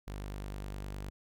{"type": "tone", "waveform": "sawtooth", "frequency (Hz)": 49.75, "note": "G1", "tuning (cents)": 26, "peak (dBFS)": -35, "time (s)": [0.07, 1.1], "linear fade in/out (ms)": 10, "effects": []}